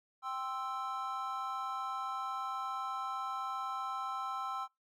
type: chord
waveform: triangle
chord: C major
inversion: second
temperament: equal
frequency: 784 / 1046.5 / 1318.5 Hz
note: G5 / C6 / E6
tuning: 0 / 0 / 0 cents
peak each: -40 / -39 / -37 dBFS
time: 0.22-4.68 s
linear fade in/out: 50 ms
effects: noise-tail reverb RT60 0.2 s tail -25 dB re dry